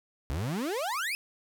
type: exponential sweep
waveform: 35% pulse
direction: up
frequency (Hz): 61.9 to 2637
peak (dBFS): -28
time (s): 0.3-1.15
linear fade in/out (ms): 0
effects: none